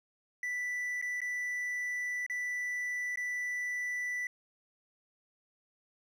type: tone with dropouts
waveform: triangle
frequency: 1975.5 Hz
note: B6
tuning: in tune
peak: -31 dBFS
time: 0.43-4.27 s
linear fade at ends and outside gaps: 2 ms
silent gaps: 1.015-1.024 / 1.205-1.216 / 2.264-2.298 / 3.158-3.173 s
effects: none